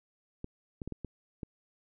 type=clicks; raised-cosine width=3 ms; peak=-25 dBFS; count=6; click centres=0.444 / 0.818 / 0.876 / 0.923 / 1.047 / 1.432 s; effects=none